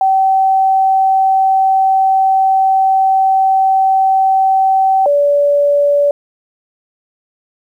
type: tone pair in turn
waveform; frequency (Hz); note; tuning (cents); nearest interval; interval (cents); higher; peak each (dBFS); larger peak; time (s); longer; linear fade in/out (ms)
sine; 768 / 575.3; G5 / D5; -36 / -36; perfect fourth; 500; first; -8; neither; 0.01-5.06 / 5.06-6.11; first; 2
effects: 8-bit